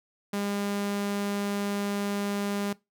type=tone; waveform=sawtooth; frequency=202.2 Hz; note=G#3; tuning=46 cents flat; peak=-24 dBFS; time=0.33-2.73 s; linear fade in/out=5 ms; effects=noise-tail reverb RT60 0.2 s tail -20 dB re dry